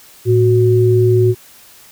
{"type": "tone pair together", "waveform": "sine", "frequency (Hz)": [112, 368.1], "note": ["A2", "F#4"], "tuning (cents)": [31, -9], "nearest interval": "octave + major sixth", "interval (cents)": 2060, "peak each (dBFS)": -11, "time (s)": [0.25, 1.35], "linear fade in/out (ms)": 50, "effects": ["white hiss -43 dBFS RMS until 1.91 s"]}